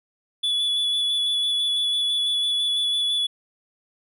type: tone with vibrato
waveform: triangle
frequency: 3427 Hz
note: A7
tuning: 46 cents flat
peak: -19 dBFS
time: 0.43-3.27 s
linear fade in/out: 10 ms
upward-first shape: square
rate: 6 Hz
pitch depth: 11 cents each way
effects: none